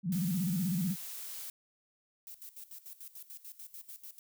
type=tone with vibrato; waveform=sine; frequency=179.8 Hz; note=F#3; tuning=49 cents flat; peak=-29 dBFS; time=0.03-0.96 s; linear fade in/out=50 ms; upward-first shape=square; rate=16 Hz; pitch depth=150 cents each way
type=noise; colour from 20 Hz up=blue; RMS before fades=-43 dBFS; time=0.12-1.5 s; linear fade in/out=2 ms
type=noise with tremolo; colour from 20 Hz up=violet; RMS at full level=-47 dBFS; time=2.27-4.19 s; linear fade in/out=0 ms; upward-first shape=square; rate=6.8 Hz; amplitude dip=80%
effects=none